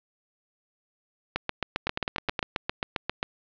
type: two click trains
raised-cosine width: 0.3 ms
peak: -11 / -10 dBFS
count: 6 / 15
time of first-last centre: 1.87-2.392 / 1.36-3.229 s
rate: 9.58 / 7.49 Hz
effects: resampled to 11025 Hz + 7-bit